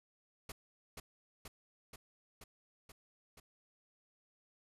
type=noise with echo; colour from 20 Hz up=pink; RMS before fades=-45 dBFS; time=0.49-0.52 s; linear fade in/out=5 ms; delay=480 ms; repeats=6; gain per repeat=-2 dB; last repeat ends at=3.4 s; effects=resampled to 32000 Hz